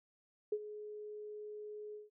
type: tone with ADSR envelope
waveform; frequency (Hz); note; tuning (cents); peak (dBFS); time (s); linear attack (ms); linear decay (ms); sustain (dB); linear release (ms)
sine; 421.5; G#4; +26; -30; 0.52-2.1; 5; 55; -14; 160
effects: none